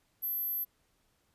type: tone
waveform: sine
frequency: 12250 Hz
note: G9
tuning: 41 cents flat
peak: -31 dBFS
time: 0.22-0.65 s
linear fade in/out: 20 ms
effects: pink hiss -73 dBFS RMS until 1.34 s + resampled to 32000 Hz